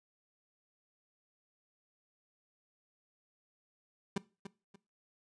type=tone with echo; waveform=30% pulse; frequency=196 Hz; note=G3; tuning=in tune; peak=-28 dBFS; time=4.16-4.18 s; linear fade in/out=5 ms; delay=290 ms; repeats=2; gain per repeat=-11 dB; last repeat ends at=4.76 s; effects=noise-tail reverb RT60 0.3 s tail -20 dB re dry + resampled to 22050 Hz